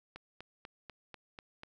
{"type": "click train", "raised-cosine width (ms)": 0.3, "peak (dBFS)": -30, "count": 7, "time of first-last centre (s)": [0.16, 1.634], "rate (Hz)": 4.07, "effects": []}